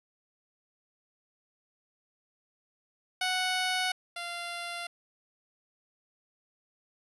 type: tone pair in turn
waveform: 10% pulse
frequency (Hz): 740 / 692.8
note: F#5 / F5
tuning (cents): 0 / -14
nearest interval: minor second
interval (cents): 114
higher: first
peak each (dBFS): -19 / -27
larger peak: first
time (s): 3.21-3.92 / 4.16-4.87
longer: neither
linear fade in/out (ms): 5
effects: resampled to 24000 Hz